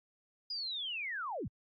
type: linear sweep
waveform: sine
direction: down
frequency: 4978 to 56.4 Hz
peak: -36 dBFS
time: 0.5-1.48 s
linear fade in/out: 5 ms
effects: AAC 64 kbps